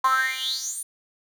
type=tone with high-pass filter sweep; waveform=10% pulse; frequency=261.6 Hz; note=C4; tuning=in tune; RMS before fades=-25 dBFS; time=0.04-0.83 s; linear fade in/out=5 ms; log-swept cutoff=1000 to 10000 Hz; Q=9.5; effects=none